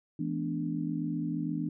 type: chord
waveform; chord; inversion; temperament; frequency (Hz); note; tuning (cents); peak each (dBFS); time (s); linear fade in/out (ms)
sine; E dominant seventh; none; equal with one note detuned; 164.81 / 213.1 / 246.9 / 293.7; E3 / G#3 / B3 / D4; 0 / +45 / 0 / 0; -34 / -40 / -36 / -34; 0.19-1.69; 5
effects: none